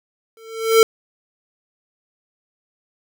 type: tone with exponential growth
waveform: square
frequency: 448.6 Hz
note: A4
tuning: 34 cents sharp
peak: -6 dBFS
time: 0.37-0.83 s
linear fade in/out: 1 ms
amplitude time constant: 100 ms
effects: none